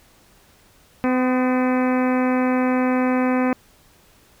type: harmonic tone with a mistuned harmonic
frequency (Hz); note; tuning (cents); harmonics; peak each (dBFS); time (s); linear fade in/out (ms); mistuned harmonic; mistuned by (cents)
254.5; C4; -48; 1 / 2 / 3 / 4 / 5 / 6 / 7 / 8 / 9 / 10; -18 / -24 / -28 / -30 / -32 / -34 / -35 / -36 / -37 / -38; 1.04-3.53; 0; 5; -36
effects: pink hiss -54 dBFS RMS until 4.4 s